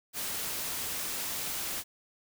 white noise, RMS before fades -35 dBFS, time 0.13-1.84 s, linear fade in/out 50 ms, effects none

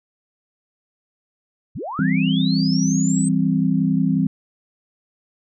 sine linear sweep, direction up, 66.7 to 8300 Hz, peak -26 dBFS, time 1.75-3.29 s, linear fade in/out 10 ms
sine chord, C major, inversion first, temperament equal, 164.81 / 196 / 261.6 Hz, E3 / G3 / C4, 0 / 0 / 0 cents, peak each -20 dBFS, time 1.99-4.27 s, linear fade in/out 2 ms
effects none

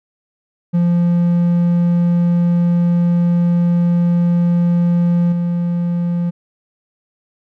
triangle tone with level steps, 173.2 Hz, F3, 14 cents flat, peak -9 / -13 dBFS, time 0.73-6.31 s, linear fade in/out 20 ms, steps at 5.32 s, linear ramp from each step 5 ms, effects none

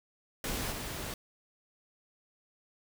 pink noise with level steps, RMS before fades -35 / -39 dBFS, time 0.44-1.14 s, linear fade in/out 2 ms, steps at 0.71 s, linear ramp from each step 20 ms, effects none

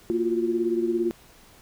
sine tone cluster, 230.8 / 345.8 / 363.3 Hz, A#3 / F4 / F#4, -17 / -17 / -32 cents, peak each -30 / -23 / -29 dBFS, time 0.1-1.11 s, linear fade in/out 0 ms, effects pink hiss -53 dBFS RMS until 1.61 s

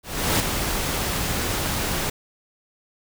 pink noise with ADSR envelope, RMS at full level -19 dBFS, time 0.03-2.1 s, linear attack 370 ms, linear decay 3 ms, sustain -6 dB, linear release 6 ms, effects none

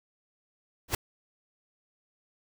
pink noise with exponential growth, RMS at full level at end -20 dBFS, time 0.88-0.95 s, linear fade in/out 5 ms, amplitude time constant 15 ms, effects none

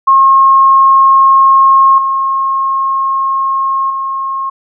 sine tone with level steps, 1078 Hz, C#6, 49 cents flat, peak -3 / -10 / -14 dBFS, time 0.07-4.5 s, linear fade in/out 10 ms, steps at 1.98 / 3.9 s, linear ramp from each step 2 ms, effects none

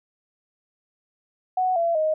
sine tone with pitch steps, 741 / 676 / 624 Hz, F#5 / E5 / D#5, +2 / +43 / +5 cents, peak -19 dBFS, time 1.57-2.14 s, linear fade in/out 5 ms, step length 190 ms, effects none

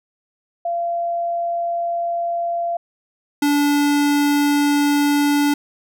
sine / square tone pair in turn, 686 / 289.3 Hz, F5 / D4, -31 / -26 cents, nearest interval octave + minor third, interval 1495 cents, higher first, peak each -19 / -15 dBFS, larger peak second, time 0.65-2.77 / 3.42-5.54 s, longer neither, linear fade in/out 5 ms, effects none

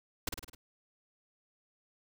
pink noise with echo, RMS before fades -31 dBFS, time 0.27-0.29 s, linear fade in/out 5 ms, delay 52 ms, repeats 5, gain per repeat -4 dB, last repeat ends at 0.55 s, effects none

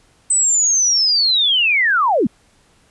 sine linear sweep, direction down, 8160 to 175.3 Hz, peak -12 dBFS, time 0.3-2.27 s, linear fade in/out 5 ms, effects pink hiss -55 dBFS RMS until 2.9 s + resampled to 24000 Hz

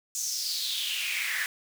pink noise with high-pass filter sweep, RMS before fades -31 dBFS, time 0.15-1.46 s, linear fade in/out 0 ms, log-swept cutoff 6600 to 1700 Hz, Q 5.3, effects none

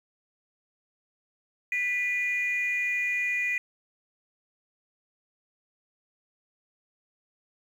sine tone pair together, 1980.1 / 2437 Hz, B6 / D#7, +4 / -37 cents, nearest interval major third, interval 359 cents, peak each -27 / -27 dBFS, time 1.72-3.58 s, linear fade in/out 2 ms, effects tanh soft clip ceiling -19 dBFS + 9-bit

